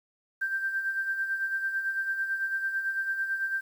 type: tone with tremolo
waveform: sine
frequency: 1572 Hz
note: G6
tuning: 4 cents sharp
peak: -25 dBFS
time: 0.41-3.61 s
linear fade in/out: 10 ms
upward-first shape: sine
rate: 9 Hz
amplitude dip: 55%
effects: 9-bit